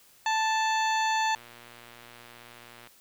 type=harmonic tone; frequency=880 Hz; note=A5; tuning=in tune; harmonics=1 / 2 / 3 / 4 / 5 / 7 / 8; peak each=-25 / -31 / -35 / -37 / -39 / -42 / -43 dBFS; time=0.26-1.35 s; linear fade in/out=2 ms
type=click train; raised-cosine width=0.3 ms; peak=-32 dBFS; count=181; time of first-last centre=1.36-2.873 s; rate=119 Hz
effects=white hiss -58 dBFS RMS until 3 s